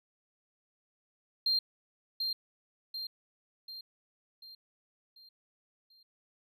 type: tone with echo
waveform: triangle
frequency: 4186 Hz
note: C8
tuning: in tune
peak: -23 dBFS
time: 1.46-1.59 s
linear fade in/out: 5 ms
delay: 740 ms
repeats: 6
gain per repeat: -6 dB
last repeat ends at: 6.03 s
effects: tanh soft clip ceiling -23 dBFS